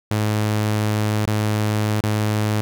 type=tone with dropouts; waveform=sawtooth; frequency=106.5 Hz; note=G#2; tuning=44 cents sharp; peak=-14 dBFS; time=0.11-2.61 s; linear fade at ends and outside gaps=0 ms; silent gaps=1.256-1.275 / 2.008-2.038 s; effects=none